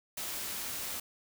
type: noise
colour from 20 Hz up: white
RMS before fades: -38 dBFS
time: 0.17-1 s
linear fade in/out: 5 ms
effects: none